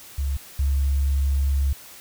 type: tone pair in turn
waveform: sine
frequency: 69.3 / 69.3 Hz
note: C#2 / C#2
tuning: 0 / 0 cents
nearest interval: unison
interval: 0 cents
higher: neither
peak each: -21 / -17 dBFS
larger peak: second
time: 0.18-0.37 / 0.59-1.73 s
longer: second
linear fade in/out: 5 ms
effects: tanh soft clip ceiling -14 dBFS + white hiss -44 dBFS RMS until 2 s